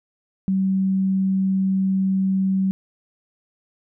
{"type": "tone", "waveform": "sine", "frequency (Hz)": 191.2, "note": "G3", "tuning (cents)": -43, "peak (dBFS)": -17, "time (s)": [0.48, 2.71], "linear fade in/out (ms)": 0, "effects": []}